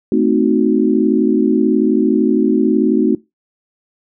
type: chord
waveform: sine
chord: A diminished seventh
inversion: none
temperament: equal with one note detuned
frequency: 220 / 258.2 / 311.1 / 370 Hz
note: A3 / C4 / Eb4 / Gb4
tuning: 0 / -23 / 0 / 0 cents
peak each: -16 dBFS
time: 0.12-3.15 s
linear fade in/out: 2 ms
effects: noise-tail reverb RT60 0.2 s tail -20 dB re dry